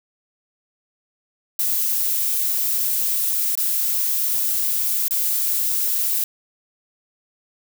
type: noise with dropouts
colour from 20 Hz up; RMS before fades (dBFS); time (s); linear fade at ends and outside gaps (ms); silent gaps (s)
violet; -21; 1.59-6.24; 2; 3.553-3.575 / 5.082-5.108
effects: none